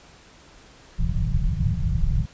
pink low-pass noise, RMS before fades -22 dBFS, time 0.98-2.26 s, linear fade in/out 10 ms, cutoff 180 Hz, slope 96 dB/octave, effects pink hiss -50 dBFS RMS until 2.33 s + resampled to 16000 Hz

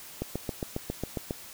click train, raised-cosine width 2 ms, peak -17 dBFS, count 9, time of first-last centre 0.22-1.308 s, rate 7.35 Hz, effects white hiss -46 dBFS RMS until 1.53 s

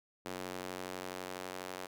square tone with high-pass filter sweep, 46.05 Hz, F#1, 7 cents flat, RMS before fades -43 dBFS, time 0.25-1.87 s, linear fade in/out 10 ms, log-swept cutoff 320 to 490 Hz, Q 0.84, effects none

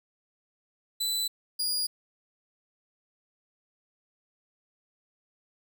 sawtooth tone pair in turn, 3992 / 4861 Hz, B7 / D#8, +18 / -41 cents, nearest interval minor third, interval 341 cents, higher second, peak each -24 dBFS, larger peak neither, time 1-1.28 / 1.59-1.87 s, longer neither, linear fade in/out 10 ms, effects none

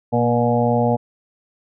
harmonic tone with a mistuned harmonic, 120 Hz, B2, 49 cents flat, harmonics 1 / 2 / 4 / 5 / 6 / 7, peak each -21 / -20 / -21 / -23 / -23 / -24 dBFS, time 0.12-0.97 s, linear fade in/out 20 ms, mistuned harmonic 2, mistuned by -27 cents, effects none

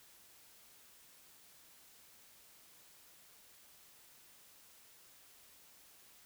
silence, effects white hiss -62 dBFS RMS until 6.25 s

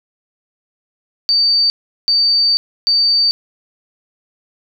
sine tone bursts at uneven times, 4605 Hz, D8, 35 cents flat, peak -10 dBFS, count 3, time 1.29-1.7 / 2.08-2.57 / 2.87-3.31 s, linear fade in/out 0 ms, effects 8-bit

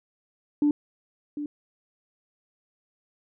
sine tone with echo, 293.7 Hz, D4, in tune, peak -17 dBFS, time 0.62-0.71 s, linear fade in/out 2 ms, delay 750 ms, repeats 1, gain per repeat -12 dB, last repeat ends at 1.46 s, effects tanh soft clip ceiling -14 dBFS

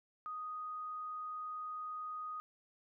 sine tone, 1244.5 Hz, D#6, in tune, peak -40 dBFS, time 0.26-2.4 s, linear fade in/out 0 ms, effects none

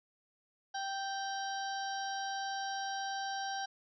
harmonic tone with a mistuned harmonic, 783 Hz, G5, 2 cents flat, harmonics 1 / 2 / 4 / 5 / 6 / 7, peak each -37 / -42 / -48 / -50 / -49 / -47 dBFS, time 0.74-3.66 s, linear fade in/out 10 ms, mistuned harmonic 7, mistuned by +45 cents, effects none

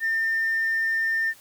sine tone, 1805 Hz, A6, 44 cents sharp, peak -20 dBFS, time 0-1.34 s, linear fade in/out 50 ms, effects tanh soft clip ceiling -18 dBFS + white hiss -52 dBFS RMS until 1.4 s

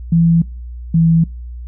sine tone pair in turn, 167.2 / 164.8 Hz, E3 / E3, +25 / 0 cents, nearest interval unison, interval 25 cents, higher first, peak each -8 dBFS, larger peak neither, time 0.12-0.42 / 0.94-1.24 s, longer neither, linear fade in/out 5 ms, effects noise-tail reverb RT60 0.4 s tail -25 dB re dry + added 60 Hz sine -26 dBFS peak until 1.67 s

